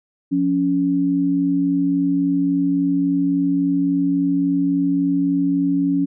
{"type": "tone pair together", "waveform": "sine", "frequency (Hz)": [176.4, 280], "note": ["F3", "C#4"], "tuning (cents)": [18, 18], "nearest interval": "minor sixth", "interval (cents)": 800, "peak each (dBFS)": [-23, -16], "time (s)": [0.31, 6.06], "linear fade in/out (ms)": 20, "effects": []}